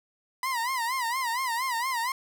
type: tone with vibrato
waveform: 30% pulse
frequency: 986 Hz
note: B5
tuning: 3 cents flat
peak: -24 dBFS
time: 0.43-2.12 s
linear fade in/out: 2 ms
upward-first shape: sine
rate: 4.3 Hz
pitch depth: 140 cents each way
effects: none